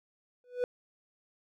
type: tone with exponential growth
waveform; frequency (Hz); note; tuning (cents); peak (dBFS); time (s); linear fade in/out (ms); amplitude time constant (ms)
triangle; 493.9; B4; 0; -22; 0.44-0.64; 1; 42
effects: none